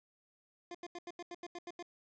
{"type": "tone bursts", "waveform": "25% pulse", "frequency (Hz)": 349.2, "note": "F4", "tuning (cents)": 0, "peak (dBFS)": -39, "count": 10, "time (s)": [0.71, 1.826], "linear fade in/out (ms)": 2, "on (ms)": 36, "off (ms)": 84, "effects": ["resampled to 16000 Hz"]}